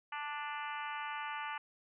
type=harmonic tone with a mistuned harmonic; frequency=293.7 Hz; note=D4; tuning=in tune; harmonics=3 / 4 / 5 / 6 / 7 / 8 / 9 / 10; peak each=-42 / -44 / -46 / -48 / -49 / -50 / -51 / -52 dBFS; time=0.12-1.58 s; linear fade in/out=5 ms; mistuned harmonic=8; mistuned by=+23 cents; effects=none